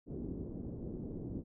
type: low-pass noise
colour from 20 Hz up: white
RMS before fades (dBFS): -42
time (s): 0.06-1.44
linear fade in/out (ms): 50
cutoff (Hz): 350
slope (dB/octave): 24
effects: none